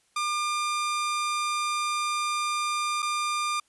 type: tone with dropouts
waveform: sawtooth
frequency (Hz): 1200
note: D6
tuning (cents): +37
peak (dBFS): -22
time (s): 0.16-3.6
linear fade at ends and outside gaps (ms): 5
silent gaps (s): 3.022-3.026
effects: white hiss -67 dBFS RMS until 3.68 s + resampled to 24000 Hz